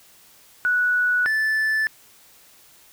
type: tone pair in turn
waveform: sine / triangle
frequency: 1473 / 1751.7 Hz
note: F#6 / A6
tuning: -8 / -8 cents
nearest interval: minor third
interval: 300 cents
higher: second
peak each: -17 dBFS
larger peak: neither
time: 0.65-1.26 / 1.26-1.87 s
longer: neither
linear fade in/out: 0 ms
effects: white hiss -52 dBFS RMS until 2.92 s